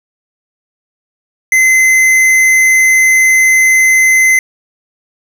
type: tone with tanh clipping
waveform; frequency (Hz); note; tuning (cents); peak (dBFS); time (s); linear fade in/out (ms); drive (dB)
sine; 2054; C7; -33; -7; 1.52-4.39; 2; 16
effects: none